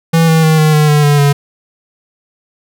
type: tone with pitch steps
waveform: square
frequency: 164.5 / 161.21 / 157.98 / 154.82 / 151.72 / 148.68 / 145.71 / 142.79 Hz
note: E3 / E3 / D#3 / D#3 / D#3 / D3 / D3 / D3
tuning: -3 / -38 / +27 / -8 / -43 / +22 / -13 / -48 cents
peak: -7 dBFS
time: 0.13-1.33 s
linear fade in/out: 10 ms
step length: 150 ms
effects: none